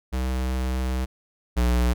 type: tone pair in turn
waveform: square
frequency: 64 / 60.5 Hz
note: C2 / B1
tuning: -38 / -35 cents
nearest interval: minor second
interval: 97 cents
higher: first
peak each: -24 / -19 dBFS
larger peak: second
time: 0.12-1.06 / 1.56-1.94 s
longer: first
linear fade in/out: 20 ms
effects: none